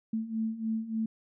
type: beating tone pair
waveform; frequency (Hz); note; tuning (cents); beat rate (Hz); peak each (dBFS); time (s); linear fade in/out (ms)
sine; 220 / 223.4; A3 / A3; 0 / +27; 3.4; -35 / -31; 0.13-1.06; 5
effects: none